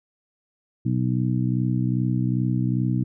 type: harmonic tone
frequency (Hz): 62.5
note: B1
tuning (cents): +21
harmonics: 2 / 3 / 4 / 5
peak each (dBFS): -22 / -26 / -28 / -30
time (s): 0.85-3.04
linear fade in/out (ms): 10
effects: none